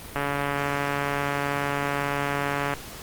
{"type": "click train", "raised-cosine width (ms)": 0.5, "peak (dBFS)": -11, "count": 367, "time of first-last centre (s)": [0.16, 2.737], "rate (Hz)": 142, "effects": ["pink hiss -40 dBFS RMS until 3.02 s", "Opus 32 kbps"]}